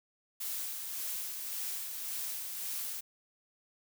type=noise with tremolo; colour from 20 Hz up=blue; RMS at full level=-37 dBFS; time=0.4-3.01 s; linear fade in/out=10 ms; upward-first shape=sine; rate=1.8 Hz; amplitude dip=35%; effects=none